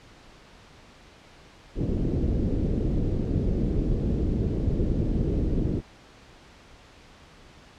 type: low-pass noise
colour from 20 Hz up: pink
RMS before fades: -25 dBFS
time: 1.75-5.82 s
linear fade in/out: 50 ms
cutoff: 410 Hz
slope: 24 dB/octave
effects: pink hiss -51 dBFS RMS until 7.78 s + low-pass 5000 Hz 12 dB/octave